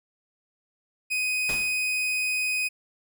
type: tone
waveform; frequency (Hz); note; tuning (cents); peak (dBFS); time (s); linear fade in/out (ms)
40% pulse; 2503; D#7; +10; -23; 1.1-2.69; 20
type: noise with exponential decay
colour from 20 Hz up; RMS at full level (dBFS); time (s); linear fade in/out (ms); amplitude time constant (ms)
pink; -32; 1.49-1.88; 1; 83
effects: none